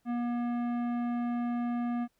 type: tone with tanh clipping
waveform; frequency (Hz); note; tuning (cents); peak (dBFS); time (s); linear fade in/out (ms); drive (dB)
triangle; 239.8; A#3; +49; -31; 0.05-2.08; 50; 18
effects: pink hiss -75 dBFS RMS until 2.19 s

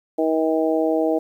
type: harmonic tone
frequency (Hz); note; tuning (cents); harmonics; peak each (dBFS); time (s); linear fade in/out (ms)
159.5; D#3; +43; 2 / 3 / 4 / 5; -21 / -22 / -22 / -29; 0.18-1.19; 10
effects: 9-bit

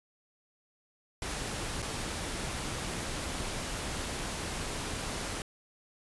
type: noise with dropouts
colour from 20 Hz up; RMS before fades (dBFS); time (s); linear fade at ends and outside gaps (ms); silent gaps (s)
pink; -36; 1.22-5.42; 2; 1.821-1.825
effects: resampled to 24000 Hz

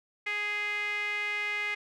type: tone with band-pass filter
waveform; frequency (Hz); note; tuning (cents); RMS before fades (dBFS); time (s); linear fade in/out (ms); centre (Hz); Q
sawtooth; 415.3; G#4; 0; -32; 0.26-1.75; 10; 2200; 8.2
effects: none

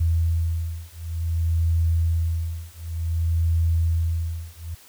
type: beating tone pair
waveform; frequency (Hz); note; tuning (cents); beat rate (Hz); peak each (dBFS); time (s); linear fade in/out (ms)
sine; 82.41 / 82.96; E2 / E2; 0 / +12; 0.55; -23 / -23; 0-4.75; 10
effects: white hiss -50 dBFS RMS until 4.88 s

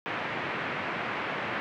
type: band-pass noise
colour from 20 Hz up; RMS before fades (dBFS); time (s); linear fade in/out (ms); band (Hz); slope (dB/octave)
white; -33; 0.06-1.6; 0; 110 to 2300; 24
effects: none

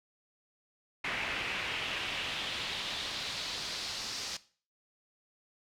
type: noise with band-pass filter sweep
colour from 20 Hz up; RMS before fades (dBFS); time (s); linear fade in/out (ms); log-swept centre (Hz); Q
brown; -37; 1.04-4.37; 5; 2300 to 5200; 2.3
effects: noise-tail reverb RT60 0.4 s tail -17 dB re dry

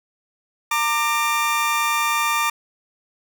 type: tone pair together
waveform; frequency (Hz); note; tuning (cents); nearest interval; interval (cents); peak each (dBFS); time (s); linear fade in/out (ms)
25% pulse; 920 / 1189.7; A#5 / D6; -23 / +22; major third; 445; -20 / -16; 0.71-2.5; 5
effects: none

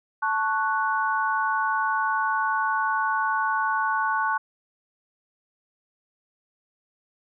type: chord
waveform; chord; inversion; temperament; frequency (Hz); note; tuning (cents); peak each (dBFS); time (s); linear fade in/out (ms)
sine; F# minor; first; equal; 880 / 1108.7 / 1480; A5 / C#6 / F#6; 0 / 0 / 0; -26; 0.22-4.38; 10
effects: none

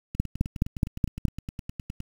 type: two click trains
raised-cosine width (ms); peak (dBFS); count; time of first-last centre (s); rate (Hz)
5; -9 / -22; 6 / 19; 0.2-1.253 / 0.15-2.004; 4.75 / 9.71
effects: 7-bit

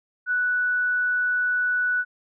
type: tone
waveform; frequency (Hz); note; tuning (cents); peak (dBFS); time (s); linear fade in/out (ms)
sine; 1480; F#6; 0; -20; 0.26-2.05; 50
effects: none

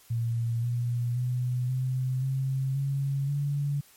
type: tone with pitch steps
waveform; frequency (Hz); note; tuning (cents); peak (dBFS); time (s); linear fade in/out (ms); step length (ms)
sine; 116.54 / 120.58 / 124.76 / 129.09 / 133.56 / 138.19 / 142.98; A#2 / B2 / B2 / C3 / C3 / C#3 / D3; 0 / -41 / +18 / -23 / +36 / -5 / -46; -25; 0.1-3.81; 10; 530
effects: white hiss -57 dBFS RMS until 3.96 s + MP3 64 kbps

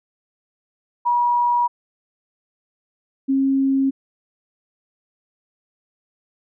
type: tone pair in turn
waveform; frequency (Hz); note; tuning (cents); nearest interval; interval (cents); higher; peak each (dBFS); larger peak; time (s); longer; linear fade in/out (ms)
sine; 963 / 270.2; B5 / C#4; -44 / -44; octave + minor seventh; 2200; first; -15; neither; 1.05-1.68 / 3.28-3.91; neither; 20
effects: none

